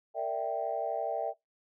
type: chord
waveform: sine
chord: E half-diminished seventh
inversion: second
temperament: equal with one note detuned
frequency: 458.9 / 587.3 / 659.3 / 784 Hz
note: Bb4 / D5 / E5 / G5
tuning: -27 / 0 / 0 / 0 cents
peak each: -38 / -36 / -33 / -35 dBFS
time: 0.14-1.34 s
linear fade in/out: 50 ms
effects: noise-tail reverb RT60 0.2 s tail -24 dB re dry + tanh soft clip ceiling -19 dBFS